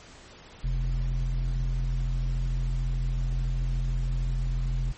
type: tone with low-pass filter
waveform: square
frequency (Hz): 43.22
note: F1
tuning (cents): -17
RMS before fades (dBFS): -27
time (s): 0.63-4.93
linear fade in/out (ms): 20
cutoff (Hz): 120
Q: 1.8
effects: pink hiss -49 dBFS RMS until 4.97 s + MP3 32 kbps